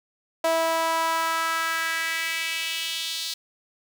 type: tone with high-pass filter sweep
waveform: sawtooth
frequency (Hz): 327.1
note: E4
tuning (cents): -13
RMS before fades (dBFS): -26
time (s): 0.44-3.34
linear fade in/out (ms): 5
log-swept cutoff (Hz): 660 to 4100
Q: 2.7
effects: none